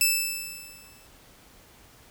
10% pulse tone with exponential decay, 2637 Hz, E7, in tune, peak -9 dBFS, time 0.01-1.07 s, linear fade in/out 1 ms, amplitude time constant 230 ms, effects pink hiss -54 dBFS RMS until 2.1 s

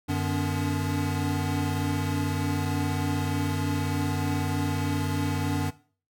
square tone cluster, 94.5 / 150.2 / 250.1 / 286.8 Hz, F#2 / D3 / B3 / D4, +37 / +39 / +22 / -41 cents, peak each -30 / -32 / -35 / -31 dBFS, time 0.08-5.71 s, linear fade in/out 20 ms, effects noise-tail reverb RT60 0.4 s tail -17 dB re dry

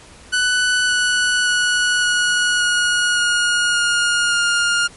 sawtooth tone with pitch steps, 1490 / 1478.9 / 1467.8 / 1456.8 / 1445.9 / 1435.1 / 1424.4 / 1413.7 Hz, F#6 / F#6 / F#6 / F#6 / F#6 / F6 / F6 / F6, +12 / -1 / -14 / -27 / -40 / +47 / +34 / +21 cents, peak -11 dBFS, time 0.32-4.88 s, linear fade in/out 20 ms, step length 570 ms, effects pink hiss -43 dBFS RMS until 4.96 s + MP3 48 kbps

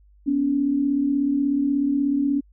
sine tone pair together, 247.3 / 283.8 Hz, B3 / C#4, +3 / +41 cents, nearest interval major second, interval 238 cents, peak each -26 / -19 dBFS, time 0.26-2.41 s, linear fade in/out 20 ms, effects added 50 Hz sine -51 dBFS peak until 2.52 s

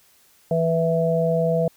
harmonic tone, 164.81 Hz, E3, in tune, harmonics 1 / 3 / 4, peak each -22 / -22 / -22 dBFS, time 0.51-1.68 s, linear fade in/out 2 ms, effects white hiss -57 dBFS RMS until 1.76 s

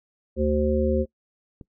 harmonic tone, 75.1 Hz, D2, 39 cents sharp, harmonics 1 / 3 / 5 / 7, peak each -25 / -25 / -25 / -25 dBFS, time 0.36-1.06 s, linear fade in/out 50 ms
click, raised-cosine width 3 ms, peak -28 dBFS, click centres 1.612 s
effects noise-tail reverb RT60 0.1 s tail -22 dB re dry

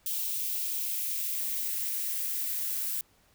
violet noise with high-pass filter sweep, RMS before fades -32 dBFS, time 0.06-3.01 s, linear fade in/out 2 ms, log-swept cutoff 2900 to 1500 Hz, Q 1.9, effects pink hiss -65 dBFS RMS until 3.34 s

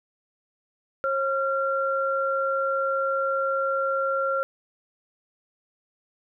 sine tone pair together, 540.2 / 1375 Hz, C#5 / F6, -45 / -27 cents, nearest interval octave + major third, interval 1618 cents, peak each -25 dBFS, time 1.04-4.43 s, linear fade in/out 0 ms, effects none

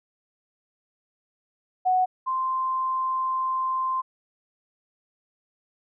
sine tone pair in turn, 740 / 1043.2 Hz, F#5 / C6, 0 / -5 cents, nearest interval tritone, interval 595 cents, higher second, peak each -18 / -23 dBFS, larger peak first, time 1.85-2.06 / 2.26-4.02 s, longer second, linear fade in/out 20 ms, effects none

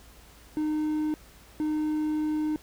triangle tone pair in turn, 306.3 / 306.3 Hz, D#4 / D#4, -27 / -27 cents, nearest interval unison, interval 0 cents, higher neither, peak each -23 dBFS, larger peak neither, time 0.57-1.14 / 1.6-2.56 s, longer second, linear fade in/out 0 ms, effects added 56 Hz sine -54 dBFS peak until 2.62 s + pink hiss -54 dBFS RMS until 2.62 s

